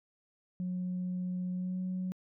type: tone with pitch glide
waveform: sine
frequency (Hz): 181.5 to 184.46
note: F#3 to F#3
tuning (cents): -33 to -5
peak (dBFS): -31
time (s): 0.6-2.12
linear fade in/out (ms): 0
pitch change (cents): +28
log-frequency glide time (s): 1.53-1.79
effects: tanh soft clip ceiling -29 dBFS